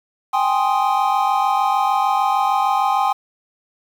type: chord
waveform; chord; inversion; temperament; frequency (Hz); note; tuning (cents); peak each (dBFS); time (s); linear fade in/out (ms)
triangle; Ab major seventh; third; equal; 784 / 830.6 / 1046.5 / 1244.5; G5 / Ab5 / C6 / Eb6; 0 / 0 / 0 / 0; -17 / -19 / -19 / -22; 0.33-3.13; 10
effects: 7-bit